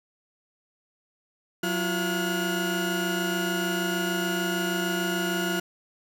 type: tone cluster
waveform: 30% pulse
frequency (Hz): 183.1 / 339.6 / 1437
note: F#3 / F4 / F6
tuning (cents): -18 / -48 / +49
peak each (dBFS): -27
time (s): 1.63-5.6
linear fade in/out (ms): 5
effects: none